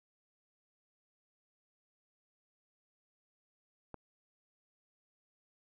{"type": "click", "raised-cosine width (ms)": 1, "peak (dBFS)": -30, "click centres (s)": 3.943, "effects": []}